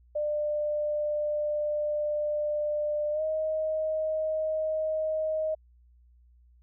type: tone with pitch glide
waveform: sine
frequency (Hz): 597 to 626.3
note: D5 to D#5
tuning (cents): +28 to +11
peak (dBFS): -26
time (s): 0.15-5.55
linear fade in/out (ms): 10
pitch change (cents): +83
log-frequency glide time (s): 3.12-3.22
effects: added 60 Hz sine -56 dBFS peak until 6.62 s